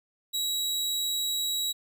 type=tone; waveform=sawtooth; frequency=3873 Hz; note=B7; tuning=35 cents flat; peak=-24 dBFS; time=0.33-1.73 s; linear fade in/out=20 ms; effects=none